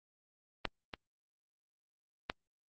clicks, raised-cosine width 0.3 ms, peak -15 / -24 / -17 dBFS, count 3, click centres 0.653 / 0.938 / 2.299 s, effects Opus 32 kbps

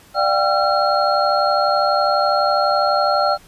sine tone cluster, 592 / 712 / 784 / 1358 / 4271 Hz, D5 / F5 / G5 / F6 / C8, +14 / +33 / 0 / -49 / +35 cents, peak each -19 / -22 / -20 / -19 / -26 dBFS, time 0.14-3.38 s, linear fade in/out 50 ms, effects pink hiss -48 dBFS RMS until 3.47 s + resampled to 32000 Hz

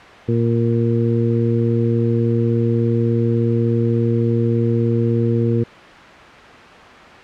harmonic tone, 116.54 Hz, A#2, in tune, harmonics 1 / 2 / 3 / 4, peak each -17 / -20 / -22 / -23 dBFS, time 0.28-5.64 s, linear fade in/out 10 ms, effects white hiss -38 dBFS RMS until 7.23 s + low-pass 2000 Hz 12 dB/octave

